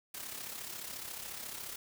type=noise with amplitude modulation; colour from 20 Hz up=white; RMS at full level=-41 dBFS; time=0.14-1.76 s; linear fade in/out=5 ms; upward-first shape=sine; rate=34.2 Hz; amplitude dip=55%; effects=none